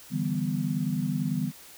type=chord; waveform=sine; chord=E minor seventh; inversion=third; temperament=equal; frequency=146.83 / 164.81 / 196 / 246.9 Hz; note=D3 / E3 / G3 / B3; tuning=0 / 0 / 0 / 0 cents; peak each=-31 dBFS; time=0.1-1.52 s; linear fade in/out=50 ms; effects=white hiss -49 dBFS RMS until 1.77 s